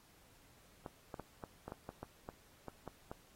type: clicks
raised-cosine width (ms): 1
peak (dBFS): -30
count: 12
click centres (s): 0.862 / 1.142 / 1.197 / 1.438 / 1.68 / 1.721 / 1.891 / 2.03 / 2.289 / 2.683 / 2.877 / 3.115
effects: pink hiss -66 dBFS RMS until 3.35 s + AAC 48 kbps